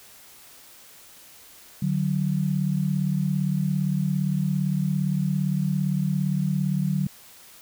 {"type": "tone pair together", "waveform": "sine", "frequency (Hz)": [149.26, 186.8], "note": ["D3", "F#3"], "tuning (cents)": [28, 17], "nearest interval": "major third", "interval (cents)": 389, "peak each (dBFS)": -24, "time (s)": [1.82, 7.07], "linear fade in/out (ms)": 5, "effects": ["white hiss -49 dBFS RMS until 7.61 s"]}